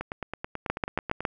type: two click trains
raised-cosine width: 0.5 ms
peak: -10 / -17 dBFS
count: 5 / 12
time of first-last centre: 0.7-1.252 / 0.01-1.206 s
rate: 7.25 / 9.2 Hz
effects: none